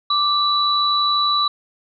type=tone pair together; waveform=sine; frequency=1174.7 / 3946 Hz; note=D6 / B7; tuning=0 / -2 cents; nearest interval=octave + major sixth; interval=2098 cents; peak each=-18 dBFS; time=0.1-1.48 s; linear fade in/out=5 ms; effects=none